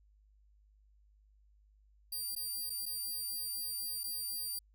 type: tone with dropouts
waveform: 5% pulse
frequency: 4726 Hz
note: D8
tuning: 10 cents sharp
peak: -30 dBFS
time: 2.12-4.59 s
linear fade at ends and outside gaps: 5 ms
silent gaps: 2.352-2.362 / 2.697-2.701 / 2.857-2.861 / 4.035-4.039 s
effects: added 51 Hz sine -63 dBFS peak until 4.74 s